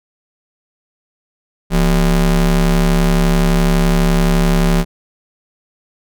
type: ring-modulated tone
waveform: square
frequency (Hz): 103.1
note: G#2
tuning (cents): -12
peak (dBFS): -8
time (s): 1.7-4.85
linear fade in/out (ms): 50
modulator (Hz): 67.2
effects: none